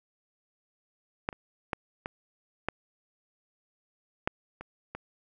clicks, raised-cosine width 0.5 ms, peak -13 / -28 / -14 / -19 / -13 / -11 / -26 / -22 dBFS, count 8, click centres 1.289 / 1.328 / 1.732 / 2.059 / 2.686 / 4.275 / 4.61 / 4.95 s, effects none

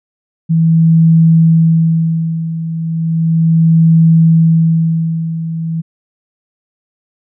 sine tone with tremolo, 163.3 Hz, E3, 16 cents flat, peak -4 dBFS, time 0.49-5.82 s, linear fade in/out 20 ms, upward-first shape sine, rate 0.35 Hz, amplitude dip 75%, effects none

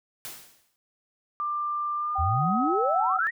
white noise with exponential decay, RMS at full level -36 dBFS, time 0.25-0.76 s, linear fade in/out 0 ms, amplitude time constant 110 ms
sine tone with pitch glide, 1188 to 1333.5 Hz, D6 to E6, +20 to +20 cents, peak -26 dBFS, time 1.4-3.27 s, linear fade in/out 0 ms, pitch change +200 cents, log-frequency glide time 1.96-3.08 s
sine tone with vibrato, 765 Hz, G5, 42 cents flat, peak -27 dBFS, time 2.15-3.19 s, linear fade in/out 10 ms, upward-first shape square, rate 1.9 Hz, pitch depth 28 cents each way
sine exponential sweep, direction up, 73.6 to 1962 Hz, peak -24 dBFS, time 2.18-3.31 s, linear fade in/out 20 ms
effects none

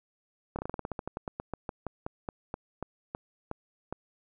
slowing click train, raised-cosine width 1 ms, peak -20 dBFS, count 24, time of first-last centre 0.56-3.926 s, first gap 28 ms, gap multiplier 1.13, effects none

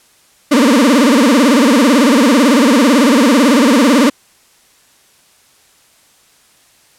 35% pulse tone with vibrato, 261.6 Hz, C4, in tune, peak -5 dBFS, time 0.51-4.1 s, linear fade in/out 10 ms, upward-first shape sine, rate 18 Hz, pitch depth 250 cents each way, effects white hiss -50 dBFS RMS until 6.98 s + low-pass 11000 Hz 12 dB/octave

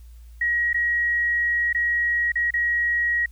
sine tone with dropouts, 1900 Hz, A#6, 33 cents sharp, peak -19 dBFS, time 0.41-3.26 s, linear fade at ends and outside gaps 5 ms, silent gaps 0.731-0.743 / 1.729-1.747 / 2.32-2.355 / 2.507-2.538 s, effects added 58 Hz sine -41 dBFS peak until 3.31 s + white hiss -62 dBFS RMS until 3.31 s

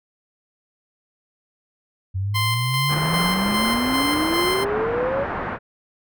sine exponential sweep, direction up, 92.5 to 569 Hz, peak -21 dBFS, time 2.14-5.25 s, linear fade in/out 20 ms
15% pulse tone with tremolo, 1042 Hz, C6, 7 cents flat, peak -14 dBFS, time 2.34-4.65 s, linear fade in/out 20 ms, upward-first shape square, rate 2.5 Hz, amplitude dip 35%
white low-pass noise, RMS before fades -27 dBFS, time 2.88-5.59 s, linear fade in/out 50 ms, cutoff 1500 Hz, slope 24 dB/octave
effects none

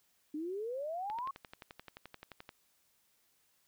sine exponential sweep, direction up, 292.9 to 1120 Hz, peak -36 dBFS, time 0.34-1.31 s, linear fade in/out 5 ms
click train, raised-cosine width 0.3 ms, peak -31 dBFS, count 17, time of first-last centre 1.1-2.491 s, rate 11.5 Hz
effects white hiss -73 dBFS RMS until 3.67 s

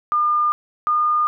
sine tone pair in turn, 1207 / 1216.8 Hz, D6 / D#6, +47 / -39 cents, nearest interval unison, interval 14 cents, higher second, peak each -15 dBFS, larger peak neither, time 0.12-0.52 / 0.87-1.27 s, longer neither, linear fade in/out 0 ms, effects none

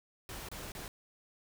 pink noise with dropouts, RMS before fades -44 dBFS, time 0.29-0.88 s, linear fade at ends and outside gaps 1 ms, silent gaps 0.487-0.515 / 0.719-0.75 s, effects none

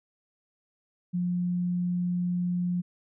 sine tone, 177.5 Hz, F3, 28 cents sharp, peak -25 dBFS, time 1.13-2.82 s, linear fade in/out 20 ms, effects none

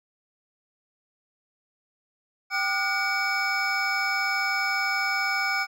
triangle tone cluster, 781 / 1205 / 1450 / 2271 / 5220 Hz, G5 / D6 / F#6 / C#7 / E8, -7 / +44 / -35 / +41 / -18 cents, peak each -30 / -32 / -26 / -26 / -32 dBFS, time 2.5-5.67 s, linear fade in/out 50 ms, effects none

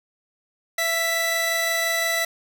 sawtooth tone pair together, 666.9 / 1975 Hz, E5 / B6, +20 / 0 cents, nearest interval octave + perfect fifth, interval 1880 cents, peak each -22 / -19 dBFS, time 0.78-2.25 s, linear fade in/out 5 ms, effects none

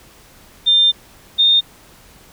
sine tone pair in turn, 3600 / 3650 Hz, A7 / A#7, +39 / -37 cents, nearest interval unison, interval 24 cents, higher second, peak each -9 dBFS, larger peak neither, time 0.66-0.92 / 1.38-1.61 s, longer first, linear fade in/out 20 ms, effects pink hiss -46 dBFS RMS until 2.32 s

